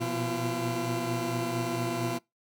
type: tone cluster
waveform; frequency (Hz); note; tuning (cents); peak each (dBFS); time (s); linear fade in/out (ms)
20% pulse; 118.6 / 123 / 173.3 / 340.2; A#2 / B2 / F3 / F4; +30 / -7 / -13 / -45; -33 / -28 / -36 / -27; 0-2.19; 20
effects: noise-tail reverb RT60 0.2 s tail -24 dB re dry